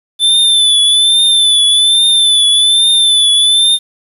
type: tone with vibrato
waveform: square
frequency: 3520 Hz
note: A7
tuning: in tune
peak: -7 dBFS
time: 0.19-3.79 s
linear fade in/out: 50 ms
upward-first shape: triangle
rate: 1.2 Hz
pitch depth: 58 cents each way
effects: resampled to 32000 Hz + 7-bit